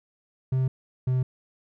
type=tone pair in turn; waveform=triangle; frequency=130.4 / 128.09 Hz; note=C3 / C3; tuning=-5 / -36 cents; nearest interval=unison; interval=31 cents; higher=first; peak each=-19 dBFS; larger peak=neither; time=0.52-0.68 / 1.07-1.23 s; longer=neither; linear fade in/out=5 ms; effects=none